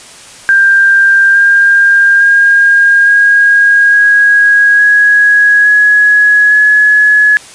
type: tone with pitch steps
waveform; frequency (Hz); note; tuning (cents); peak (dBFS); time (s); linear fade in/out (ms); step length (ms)
sine; 1589 / 1603.8 / 1618.6 / 1633.7 / 1648.8 / 1664.2 / 1679.6 / 1695.2; G6 / G6 / G#6 / G#6 / G#6 / G#6 / G#6 / G#6; +23 / +39 / -45 / -29 / -13 / +3 / +19 / +35; -3; 0.49-7.37; 0; 860
effects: white hiss -33 dBFS RMS until 7.54 s + resampled to 22050 Hz